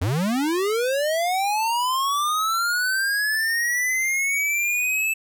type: linear sweep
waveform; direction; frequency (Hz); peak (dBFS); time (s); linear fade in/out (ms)
square; up; 80.2 to 2637; -21; 0.01-5.14; 10
effects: none